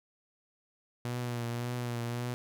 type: tone with vibrato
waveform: sawtooth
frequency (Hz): 120.4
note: B2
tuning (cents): -44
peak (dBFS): -29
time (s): 1.05-2.34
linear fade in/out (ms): 0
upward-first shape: triangle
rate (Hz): 1.8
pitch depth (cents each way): 41
effects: none